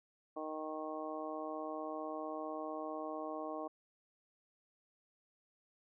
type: harmonic tone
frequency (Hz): 155.56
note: D#3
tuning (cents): 0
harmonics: 2 / 3 / 4 / 5 / 6 / 7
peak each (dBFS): -45 / -47 / -44 / -47 / -54 / -47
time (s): 0.36-3.68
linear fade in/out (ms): 10
effects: none